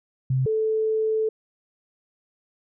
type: tone pair in turn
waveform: sine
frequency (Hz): 130.81 / 438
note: C3 / A4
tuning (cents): 0 / -8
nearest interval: octave + major sixth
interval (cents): 2092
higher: second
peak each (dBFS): -19 / -20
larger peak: first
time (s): 0.3-0.46 / 0.46-1.29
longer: second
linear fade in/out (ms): 5
effects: none